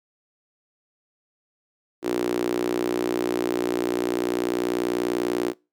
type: tone with high-pass filter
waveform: sawtooth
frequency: 60.2 Hz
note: B1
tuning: 44 cents flat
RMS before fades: -25 dBFS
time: 2.02-5.54 s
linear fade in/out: 50 ms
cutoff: 340 Hz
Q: 5.2
effects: noise-tail reverb RT60 0.3 s tail -26 dB re dry